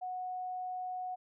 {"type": "tone", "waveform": "sine", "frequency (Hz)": 735, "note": "F#5", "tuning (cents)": -12, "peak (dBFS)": -36, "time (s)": [0.01, 1.16], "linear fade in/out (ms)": 20, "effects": []}